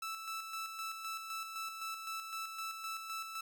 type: tone with tremolo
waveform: sawtooth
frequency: 1318.5 Hz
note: E6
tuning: in tune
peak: -35 dBFS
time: 0.02-3.41 s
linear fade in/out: 5 ms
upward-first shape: square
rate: 3.9 Hz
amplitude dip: 45%
effects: none